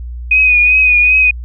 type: tone with vibrato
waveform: sine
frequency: 2489 Hz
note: D#7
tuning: in tune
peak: -6 dBFS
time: 0.31-1.31 s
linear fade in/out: 5 ms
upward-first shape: triangle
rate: 2.6 Hz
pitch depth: 44 cents each way
effects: added 60 Hz sine -22 dBFS peak until 1.44 s